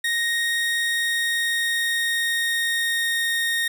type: tone with pitch glide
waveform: 30% pulse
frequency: 1864.7 to 1854 Hz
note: A#6 to A#6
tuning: 0 to -10 cents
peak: -18 dBFS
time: 0.04-3.68 s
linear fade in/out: 5 ms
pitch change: -10 cents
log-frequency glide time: 0.73-3.26 s
effects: none